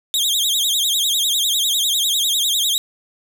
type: tone with vibrato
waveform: sawtooth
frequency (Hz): 3496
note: A7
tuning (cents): -12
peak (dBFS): -13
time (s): 0.14-2.78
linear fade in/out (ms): 0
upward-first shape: sine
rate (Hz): 10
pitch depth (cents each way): 180
effects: 8-bit